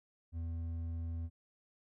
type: tone with hard clipping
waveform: sine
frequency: 83.1 Hz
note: E2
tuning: 15 cents sharp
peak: -38 dBFS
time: 0.32-1.3 s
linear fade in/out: 50 ms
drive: 5 dB
effects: none